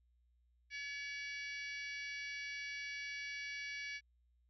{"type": "harmonic tone with a mistuned harmonic", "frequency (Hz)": 568, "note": "C#5", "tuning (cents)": 42, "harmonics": [3, 4, 5, 6, 7, 8, 9, 10], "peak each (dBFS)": [-48, -44, -55, -57, -60, -54, -60, -58], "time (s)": [0.7, 4.01], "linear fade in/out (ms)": 50, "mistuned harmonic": 10, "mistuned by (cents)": 20, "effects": ["added 60 Hz sine -70 dBFS peak until 4.49 s"]}